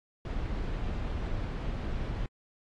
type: noise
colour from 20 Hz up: brown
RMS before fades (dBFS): -33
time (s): 0.25-2.26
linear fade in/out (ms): 2
effects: low-pass 4000 Hz 12 dB/octave + AAC 48 kbps